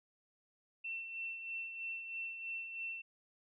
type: tone with tremolo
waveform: sine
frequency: 2694 Hz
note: E7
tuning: 37 cents sharp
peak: -38 dBFS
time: 0.84-3.02 s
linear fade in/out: 10 ms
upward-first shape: sine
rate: 3.1 Hz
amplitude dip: 50%
effects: none